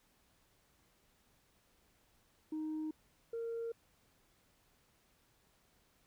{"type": "tone pair in turn", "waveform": "sine", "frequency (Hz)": [311.1, 461.4], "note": ["D#4", "A#4"], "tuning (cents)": [0, -18], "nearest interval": "perfect fifth", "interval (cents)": 682, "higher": "second", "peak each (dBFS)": [-35, -36], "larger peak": "first", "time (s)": [[2.52, 2.91], [3.33, 3.72]], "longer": "neither", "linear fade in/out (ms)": 5, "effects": ["tanh soft clip ceiling -35 dBFS", "pink hiss -72 dBFS RMS until 6.06 s"]}